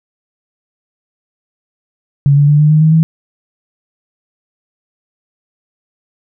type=tone with pitch steps; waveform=sine; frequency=141.2 / 144.33 / 147.54 / 150.81 / 154.16 / 157.58 / 161.08 Hz; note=C#3 / D3 / D3 / D3 / D#3 / D#3 / E3; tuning=+32 / -30 / +8 / +46 / -16 / +22 / -40 cents; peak=-5 dBFS; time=2.26-3.03 s; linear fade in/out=0 ms; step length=110 ms; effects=none